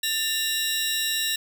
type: tone cluster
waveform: sawtooth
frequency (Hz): 1783 / 2790 / 3867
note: A6 / F7 / B7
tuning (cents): +22 / -2 / -37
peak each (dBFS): -27 / -26 / -23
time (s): 0.03-1.36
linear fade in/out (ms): 5
effects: none